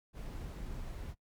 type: noise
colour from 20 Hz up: brown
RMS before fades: -42 dBFS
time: 0.13-1.15 s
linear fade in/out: 50 ms
effects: noise-tail reverb RT60 0.1 s tail -20 dB re dry + MP3 96 kbps